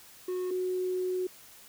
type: tone pair in turn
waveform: triangle / sine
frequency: 365 / 367.3 Hz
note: F#4 / F#4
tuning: -24 / -13 cents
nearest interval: unison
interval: 11 cents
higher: second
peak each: -28 dBFS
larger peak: neither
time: 0.28-0.51 / 0.51-1.27 s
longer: second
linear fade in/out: 5 ms
effects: white hiss -53 dBFS RMS until 1.68 s